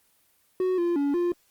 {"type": "tone with pitch steps", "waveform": "triangle", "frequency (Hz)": [369.7, 345.7, 283.7, 349.9], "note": ["F#4", "F4", "C#4", "F4"], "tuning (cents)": [-1, -18, 40, 3], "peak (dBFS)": -20, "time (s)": [0.6, 1.32], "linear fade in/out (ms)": 2, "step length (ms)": 180, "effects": ["white hiss -65 dBFS RMS until 1.5 s", "Opus 24 kbps"]}